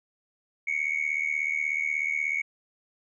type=tone with amplitude modulation; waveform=sine; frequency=2217 Hz; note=C#7; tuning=in tune; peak=-20 dBFS; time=0.67-2.42 s; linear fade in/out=10 ms; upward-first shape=sine; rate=76.5 Hz; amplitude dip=90%; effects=tanh soft clip ceiling -20 dBFS